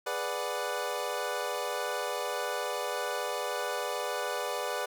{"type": "chord", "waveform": "25% pulse", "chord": "G# half-diminished seventh", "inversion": "none", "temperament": "equal", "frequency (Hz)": [415.3, 493.9, 587.3, 740], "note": ["G#4", "B4", "D5", "F#5"], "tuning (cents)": [0, 0, 0, 0], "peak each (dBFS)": [-35, -32, -32, -35], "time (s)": [0.06, 4.86], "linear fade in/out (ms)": 10, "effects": []}